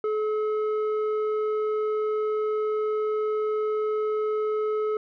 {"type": "tone with low-pass filter", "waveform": "square", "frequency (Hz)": 428.6, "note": "A4", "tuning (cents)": -45, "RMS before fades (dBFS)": -26, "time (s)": [0.04, 4.97], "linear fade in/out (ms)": 2, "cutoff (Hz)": 990, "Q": 2.1, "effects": []}